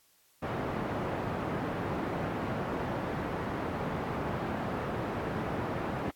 pink band-pass noise, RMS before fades -34 dBFS, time 0.42-6.11 s, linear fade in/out 10 ms, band 110 to 1200 Hz, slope 12 dB/octave, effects white hiss -66 dBFS RMS until 6.15 s + AAC 64 kbps

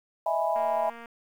sine chord, E major seventh, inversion third, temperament equal, 622.3 / 659.3 / 830.6 / 987.8 Hz, D#5 / E5 / G#5 / B5, 0 / 0 / 0 / 0 cents, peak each -32 / -27 / -29 / -31 dBFS, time 0.26-0.9 s, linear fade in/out 5 ms
click train, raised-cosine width 0.5 ms, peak -30 dBFS, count 117, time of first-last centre 0.56-1.058 s, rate 233 Hz
effects 9-bit

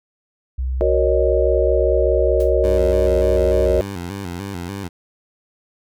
sine tone, 64 Hz, C2, 38 cents flat, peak -19 dBFS, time 0.58-3.81 s, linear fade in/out 10 ms
sine chord, D# minor seventh, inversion first, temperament equal with one note detuned, 370 / 466.2 / 554.4 / 619.4 Hz, F#4 / A#4 / C#5 / D#5, 0 / 0 / 0 / -8 cents, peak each -20 dBFS, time 0.81-3.81 s, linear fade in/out 0 ms
white noise with exponential decay, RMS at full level -37 dBFS, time 2.4-2.56 s, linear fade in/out 2 ms, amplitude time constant 33 ms
15% pulse tone with vibrato, 93 Hz, F#2, 9 cents sharp, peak -20 dBFS, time 2.63-4.89 s, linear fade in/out 20 ms, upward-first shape square, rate 3.4 Hz, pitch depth 110 cents each way
effects none

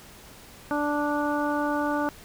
harmonic tone, 293.4 Hz, D4, 2 cents flat, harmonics 1 / 2 / 3 / 4 / 5, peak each -27 / -30 / -30 / -33 / -33 dBFS, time 0.71-2.09 s, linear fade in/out 0 ms, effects pink hiss -48 dBFS RMS until 2.24 s

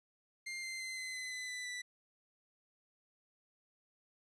sawtooth tone with pitch steps, 2100 / 2082 / 2064 / 2046 / 2028 / 2011 / 1993.6 / 1976.4 Hz, C7 / C7 / C7 / C7 / B6 / B6 / B6 / B6, +6 / -9 / -24 / -39 / +45 / +31 / +16 / +1 cents, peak -37 dBFS, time 0.46-1.82 s, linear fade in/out 10 ms, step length 170 ms, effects resampled to 22050 Hz

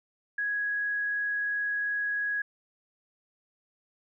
sine tone with frequency modulation, 1664 Hz, G#6, 3 cents sharp, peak -27 dBFS, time 0.38-2.42 s, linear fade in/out 5 ms, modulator 22.8 Hz, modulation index 0.21, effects none

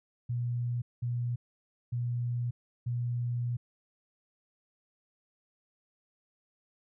sine tone bursts at uneven times, 120.8 Hz, B2, 38 cents flat, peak -29 dBFS, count 4, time 0.29-0.82 / 1.02-1.36 / 1.92-2.51 / 2.86-3.57 s, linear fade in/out 10 ms, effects none

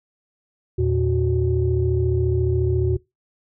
sine tone cluster, 81.8 / 116.1 / 369.3 Hz, E2 / A#2 / F#4, -13 / -7 / -3 cents, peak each -21 dBFS, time 0.78-2.97 s, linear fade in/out 10 ms, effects noise-tail reverb RT60 0.2 s tail -22 dB re dry + tanh soft clip ceiling -9 dBFS

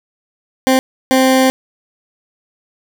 20% pulse tone bursts at uneven times, 261.6 Hz, C4, in tune, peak -4 dBFS, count 2, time 0.67-0.79 / 1.11-1.5 s, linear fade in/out 0 ms, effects none

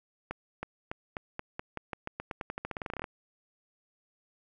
accelerating click train, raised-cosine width 0.5 ms, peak -20 dBFS, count 25, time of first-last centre 0.31-3.042 s, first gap 320 ms, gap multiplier 0.89, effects none

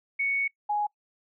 sine tone pair in turn, 2222 / 832.3 Hz, C#7 / G#5, +4 / +4 cents, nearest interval octave + perfect fourth, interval 1700 cents, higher first, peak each -24 dBFS, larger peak neither, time 0.19-0.48 / 0.69-0.87 s, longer first, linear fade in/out 10 ms, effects noise-tail reverb RT60 0.1 s tail -23 dB re dry

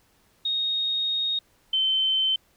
sine tone pair in turn, 3729 / 3083 Hz, A#7 / G7, 0 / -29 cents, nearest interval minor third, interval 329 cents, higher first, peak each -23 / -20 dBFS, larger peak second, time 0.45-1.39 / 1.73-2.36 s, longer first, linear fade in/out 5 ms, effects pink hiss -63 dBFS RMS until 2.56 s

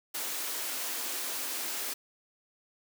white high-pass noise, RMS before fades -35 dBFS, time 0.14-1.94 s, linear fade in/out 10 ms, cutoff 240 Hz, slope 96 dB/octave, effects none

